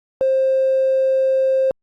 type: tone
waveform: triangle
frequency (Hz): 529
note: C5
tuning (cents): +19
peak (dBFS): -10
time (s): 0.21-1.71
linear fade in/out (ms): 0
effects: tanh soft clip ceiling -11 dBFS + Opus 48 kbps